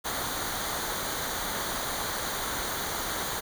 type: noise with comb filter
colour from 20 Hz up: pink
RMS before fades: -32 dBFS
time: 0.04-3.41 s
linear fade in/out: 20 ms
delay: 0.38 ms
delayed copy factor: -0.65
effects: none